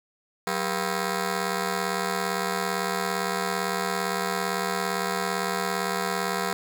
10% pulse ring-modulated tone, 293.7 Hz, D4, in tune, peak -14 dBFS, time 0.47-6.53 s, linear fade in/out 0 ms, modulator 108 Hz, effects none

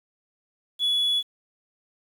sine tone, 3400 Hz, G#7, 40 cents sharp, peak -18 dBFS, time 0.79-1.23 s, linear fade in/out 50 ms, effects tanh soft clip ceiling -19 dBFS + 8-bit

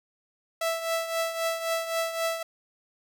sawtooth tone with tremolo, 659.3 Hz, E5, in tune, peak -20 dBFS, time 0.61-2.43 s, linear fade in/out 5 ms, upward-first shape triangle, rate 3.8 Hz, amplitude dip 70%, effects none

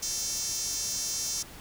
sawtooth tone with high-pass filter, 447.2 Hz, A4, 28 cents sharp, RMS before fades -32 dBFS, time 0.02-1.43 s, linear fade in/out 10 ms, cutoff 5900 Hz, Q 4.3, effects pink hiss -47 dBFS RMS until 1.6 s

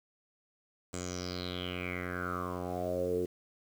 10% pulse tone with low-pass filter sweep, 89.8 Hz, F2, 49 cents sharp, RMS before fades -36 dBFS, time 0.93-3.26 s, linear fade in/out 10 ms, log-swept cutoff 7800 to 390 Hz, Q 7.4, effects 9-bit

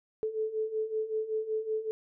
sine beating tone pair, 433.2 / 438.5 Hz, A4 / A4, -27 / -6 cents, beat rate 5.3 Hz, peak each -35 / -31 dBFS, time 0.23-1.91 s, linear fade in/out 0 ms, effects none

